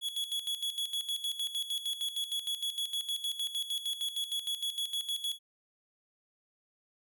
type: tone with tremolo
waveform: 45% pulse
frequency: 3368 Hz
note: G#7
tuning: 24 cents sharp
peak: -31 dBFS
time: 0.01-5.39 s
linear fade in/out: 50 ms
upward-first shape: square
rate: 6.5 Hz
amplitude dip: 70%
effects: none